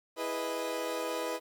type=chord; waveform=30% pulse; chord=E major seventh; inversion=none; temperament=equal; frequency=329.6 / 415.3 / 493.9 / 622.3 Hz; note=E4 / G#4 / B4 / D#5; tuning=0 / 0 / 0 / 0 cents; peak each=-37 / -39 / -33 / -36 dBFS; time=0.16-1.4 s; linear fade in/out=50 ms; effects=11-bit

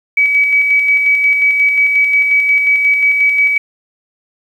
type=tone with tremolo; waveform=sine; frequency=2278 Hz; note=C#7; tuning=47 cents sharp; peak=-7 dBFS; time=0.17-3.58 s; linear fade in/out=5 ms; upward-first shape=square; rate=5.6 Hz; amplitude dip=35%; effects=7-bit

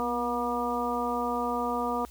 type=harmonic tone with a mistuned harmonic; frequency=240 Hz; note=B3; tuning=49 cents flat; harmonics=1 / 2 / 3 / 4 / 5; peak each=-33 / -33 / -33 / -33 / -33 dBFS; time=0-2.05 s; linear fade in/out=0 ms; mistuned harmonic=1; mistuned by=+37 cents; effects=added 60 Hz sine -48 dBFS peak until 2.1 s + white hiss -55 dBFS RMS until 2.1 s

